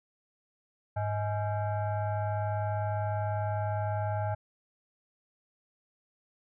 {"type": "tone with frequency modulation", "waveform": "sine", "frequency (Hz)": 103.3, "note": "G#2", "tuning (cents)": -9, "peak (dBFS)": -28, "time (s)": [0.96, 4.35], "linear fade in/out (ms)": 10, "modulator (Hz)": 734, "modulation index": 1, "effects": []}